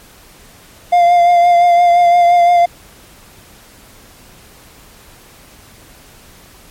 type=tone with vibrato; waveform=triangle; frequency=698.5 Hz; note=F5; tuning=in tune; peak=-4 dBFS; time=0.92-2.66 s; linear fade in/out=10 ms; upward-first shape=triangle; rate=5.8 Hz; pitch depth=27 cents each way; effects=pink hiss -42 dBFS RMS until 6.7 s + MP3 64 kbps